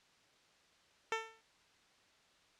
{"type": "tone with exponential decay", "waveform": "10% pulse", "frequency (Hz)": 447.3, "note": "A4", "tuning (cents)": 28, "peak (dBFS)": -23, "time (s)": [1.12, 1.41], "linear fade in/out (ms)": 2, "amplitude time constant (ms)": 63, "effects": ["white hiss -68 dBFS RMS until 2.59 s", "low-pass 5000 Hz 12 dB/octave"]}